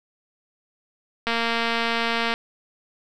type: click train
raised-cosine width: 0.3 ms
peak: -8 dBFS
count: 248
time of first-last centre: 1.27-2.339 s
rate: 231 Hz
effects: none